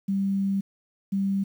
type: tone pair in turn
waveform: sine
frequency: 196 / 196 Hz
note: G3 / G3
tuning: 0 / 0 cents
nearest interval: unison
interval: 0 cents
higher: neither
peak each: -22 dBFS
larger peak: neither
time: 0.08-0.61 / 1.12-1.44 s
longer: first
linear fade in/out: 10 ms
effects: 9-bit